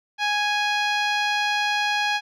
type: tone with low-pass filter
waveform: 10% pulse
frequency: 830 Hz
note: G#5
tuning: 1 cent flat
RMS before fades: -23 dBFS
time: 0.18-2.21 s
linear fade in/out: 50 ms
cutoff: 4200 Hz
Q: 0.57
effects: none